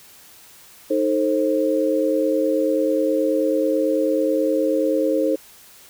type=chord; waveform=sine; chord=A diminished; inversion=second; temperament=equal with one note detuned; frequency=311.1 / 440 / 529.3 Hz; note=Eb4 / A4 / C5; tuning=0 / 0 / +20 cents; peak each=-21 / -23 / -20 dBFS; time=0.9-5.36 s; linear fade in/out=10 ms; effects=white hiss -47 dBFS RMS until 5.89 s